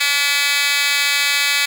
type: tone with high-pass filter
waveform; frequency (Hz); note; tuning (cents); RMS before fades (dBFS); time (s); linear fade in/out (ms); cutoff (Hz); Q
10% pulse; 285.7; D4; -48; -17; 0-1.66; 10; 2600; 4.6
effects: none